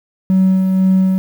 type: tone with tremolo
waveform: triangle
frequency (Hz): 188.5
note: F#3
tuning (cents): +32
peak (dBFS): -5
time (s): 0.3-1.18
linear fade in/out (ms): 0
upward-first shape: sine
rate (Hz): 2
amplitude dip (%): 40
effects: tanh soft clip ceiling -4 dBFS + 7-bit